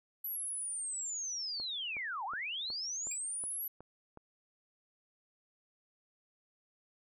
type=linear two-way sweep; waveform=sine; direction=down then up; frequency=11920 to 740 to 11920 Hz; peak=-36 dBFS; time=0.24-3.68 s; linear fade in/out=5 ms; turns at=2.25 s
type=click train; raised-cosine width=1 ms; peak=-36 dBFS; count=8; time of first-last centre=1.6-4.174 s; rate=2.72 Hz
type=tone with exponential decay; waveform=sawtooth; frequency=2404 Hz; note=D7; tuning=40 cents sharp; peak=-36 dBFS; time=3.11-3.19 s; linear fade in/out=5 ms; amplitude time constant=16 ms
effects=none